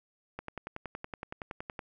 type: click train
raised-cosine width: 0.5 ms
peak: -23 dBFS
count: 16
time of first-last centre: 0.39-1.792 s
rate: 10.7 Hz
effects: none